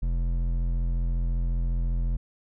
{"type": "tone with hard clipping", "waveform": "sine", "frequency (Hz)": 42.7, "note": "F1", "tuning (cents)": -38, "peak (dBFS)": -25, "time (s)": [0.02, 2.17], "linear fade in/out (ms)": 10, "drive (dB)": 9, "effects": []}